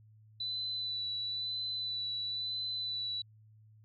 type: tone with vibrato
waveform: sine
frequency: 3981 Hz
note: B7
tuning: 13 cents sharp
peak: -34 dBFS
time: 0.4-3.22 s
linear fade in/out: 5 ms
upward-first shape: sine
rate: 1 Hz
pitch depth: 20 cents each way
effects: added 108 Hz sine -57 dBFS peak until 3.84 s